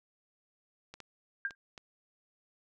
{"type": "clicks", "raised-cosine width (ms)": 0.2, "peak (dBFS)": -29, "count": 4, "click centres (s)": [0.94, 1.003, 1.508, 1.778]}
{"type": "tone with exponential decay", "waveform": "sine", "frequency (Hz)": 1600, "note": "G6", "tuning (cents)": 35, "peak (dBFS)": -27, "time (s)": [1.45, 1.55], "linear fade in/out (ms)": 1, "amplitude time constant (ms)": 21}
{"effects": []}